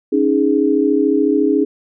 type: chord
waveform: sine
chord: C# suspended second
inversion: none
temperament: equal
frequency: 277.2 / 311.1 / 415.3 Hz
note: C#4 / D#4 / G#4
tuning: 0 / 0 / 0 cents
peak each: -16 dBFS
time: 0.12-1.65 s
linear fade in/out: 10 ms
effects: none